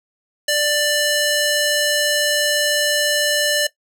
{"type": "tone with band-pass filter", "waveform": "square", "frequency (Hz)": 591, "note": "D5", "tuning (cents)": 11, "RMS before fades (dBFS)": -18, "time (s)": [0.48, 3.67], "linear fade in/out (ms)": 5, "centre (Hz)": 5700, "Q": 0.51, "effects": ["noise-tail reverb RT60 0.1 s tail -17 dB re dry"]}